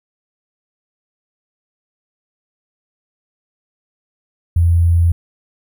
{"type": "tone with sample-and-hold", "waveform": "sine", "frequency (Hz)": 85, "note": "F2", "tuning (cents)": -46, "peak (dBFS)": -9, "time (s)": [4.56, 5.12], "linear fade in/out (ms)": 5, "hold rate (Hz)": 11025, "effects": []}